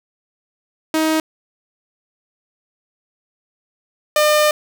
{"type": "tone pair in turn", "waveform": "sawtooth", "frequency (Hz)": [315.9, 603.4], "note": ["D#4", "D5"], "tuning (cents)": [26, 47], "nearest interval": "major seventh", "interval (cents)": 1121, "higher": "second", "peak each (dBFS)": [-11, -8], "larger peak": "second", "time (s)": [[0.94, 1.2], [4.16, 4.51]], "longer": "second", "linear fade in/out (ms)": 2, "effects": []}